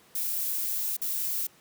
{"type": "noise with dropouts", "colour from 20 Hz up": "violet", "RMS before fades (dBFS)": -30, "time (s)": [0.15, 1.47], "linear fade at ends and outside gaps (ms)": 5, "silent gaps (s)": [0.968, 1.016], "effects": ["pink hiss -58 dBFS RMS until 1.6 s", "high-pass 150 Hz 12 dB/octave"]}